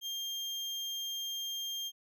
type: tone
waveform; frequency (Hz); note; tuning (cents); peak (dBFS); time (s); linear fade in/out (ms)
35% pulse; 3200; G7; +35; -34; 0.01-1.92; 50
effects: none